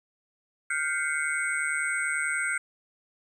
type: tone cluster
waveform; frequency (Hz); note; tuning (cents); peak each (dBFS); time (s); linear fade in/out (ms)
sine; 1408 / 1557 / 2054 / 2205 / 8250; F6 / G6 / C7 / C#7 / C9; +14 / -12 / -33 / -10 / -25; -31 / -31 / -34 / -32 / -36; 0.7-2.58; 5
effects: 10-bit